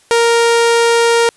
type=tone; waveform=sawtooth; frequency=466.2 Hz; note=A#4; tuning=in tune; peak=-5 dBFS; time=0.11-1.29 s; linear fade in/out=0 ms; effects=white hiss -50 dBFS RMS until 1.36 s + resampled to 24000 Hz